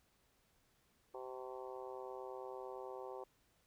harmonic tone with a mistuned harmonic, 128.8 Hz, C3, 27 cents flat, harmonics 3 / 4 / 5 / 6 / 7 / 8 / 9, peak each -49 / -50 / -56 / -54 / -54 / -58 / -60 dBFS, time 1.14-3.24 s, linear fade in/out 5 ms, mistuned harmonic 9, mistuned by -52 cents, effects pink hiss -75 dBFS RMS until 3.66 s

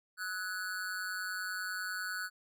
square tone with amplitude modulation, 1480 Hz, F#6, in tune, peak -33 dBFS, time 0.17-2.3 s, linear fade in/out 50 ms, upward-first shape sine, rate 190 Hz, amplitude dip 80%, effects none

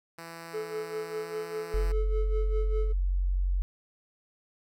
5% pulse tone with pitch glide, 166.4 to 168.14 Hz, E3 to E3, +17 to +35 cents, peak -30 dBFS, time 0.18-1.92 s, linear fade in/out 5 ms, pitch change +18 cents, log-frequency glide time 1.19-1.37 s
triangle tone with tremolo, 432.7 Hz, A4, 29 cents flat, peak -28 dBFS, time 0.53-2.93 s, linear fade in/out 20 ms, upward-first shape sine, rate 5 Hz, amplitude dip 70%
sine tone, 45.81 Hz, F#1, 17 cents flat, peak -24 dBFS, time 1.74-3.62 s, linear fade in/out 0 ms
effects none

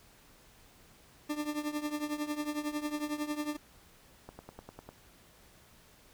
40% pulse tone with tremolo, 298.1 Hz, D4, 26 cents sharp, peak -29 dBFS, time 1.29-3.57 s, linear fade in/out 10 ms, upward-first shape triangle, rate 11 Hz, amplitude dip 85%
click train, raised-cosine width 1 ms, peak -31 dBFS, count 7, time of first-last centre 4.29-4.89 s, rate 10 Hz
effects pink hiss -60 dBFS RMS until 6.13 s

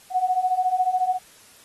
sine beating tone pair, 729 / 743 Hz, F#5 / F#5, -26 / +7 cents, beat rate 14 Hz, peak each -24 / -21 dBFS, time 0.1-1.19 s, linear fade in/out 50 ms, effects white hiss -51 dBFS RMS until 1.64 s + AAC 32 kbps

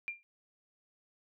sine tone with exponential decay, 2385 Hz, D7, 26 cents sharp, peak -31 dBFS, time 0.08-0.23 s, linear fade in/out 0 ms, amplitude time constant 32 ms, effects none

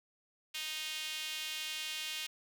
sawtooth tone with high-pass filter, 310.7 Hz, D#4, 2 cents flat, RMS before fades -40 dBFS, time 0.54-2.27 s, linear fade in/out 10 ms, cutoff 2900 Hz, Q 2.2, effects none

